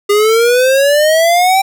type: exponential sweep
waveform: square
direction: up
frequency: 404.7 to 784 Hz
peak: -8 dBFS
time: 0.09-1.62 s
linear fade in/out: 10 ms
effects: none